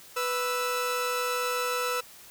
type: tone pair together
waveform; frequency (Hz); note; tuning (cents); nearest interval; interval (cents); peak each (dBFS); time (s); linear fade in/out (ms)
sawtooth; 493.9 / 1319.5; B4 / E6; 0 / +1; octave + perfect fourth; 1701; -26; 0.16-2.01; 10
effects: white hiss -50 dBFS RMS until 2.3 s